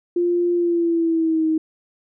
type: tone with pitch glide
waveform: sine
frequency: 349.2 to 316.5 Hz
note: F4 to D#4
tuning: 0 to +30 cents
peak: -16 dBFS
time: 0.16-1.58 s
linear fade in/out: 5 ms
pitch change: -170 cents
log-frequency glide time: 0.54-1.47 s
effects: none